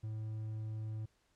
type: tone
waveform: triangle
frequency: 109 Hz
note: A2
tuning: 16 cents flat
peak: -36 dBFS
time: 0.03-1.06 s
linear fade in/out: 10 ms
effects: pink hiss -75 dBFS RMS until 1.35 s + low-pass 9000 Hz 12 dB/octave